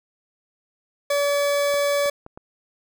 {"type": "tone", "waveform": "40% pulse", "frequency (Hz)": 572, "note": "D5", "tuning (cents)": -46, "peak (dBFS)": -18, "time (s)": [1.1, 2.1], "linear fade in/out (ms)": 5}
{"type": "clicks", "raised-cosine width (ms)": 1, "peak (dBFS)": -25, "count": 4, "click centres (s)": [1.741, 2.059, 2.264, 2.375]}
{"effects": []}